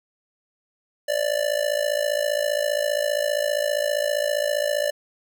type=tone with amplitude modulation; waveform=square; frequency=587.3 Hz; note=D5; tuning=in tune; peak=-18 dBFS; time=1.08-4.91 s; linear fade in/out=10 ms; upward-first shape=sine; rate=55.1 Hz; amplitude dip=85%; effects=none